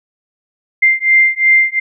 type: beating tone pair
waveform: sine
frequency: 2093 / 2095.8 Hz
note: C7 / C7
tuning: 0 / +2 cents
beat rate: 2.8 Hz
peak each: -11 dBFS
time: 0.82-1.8 s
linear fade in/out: 10 ms
effects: none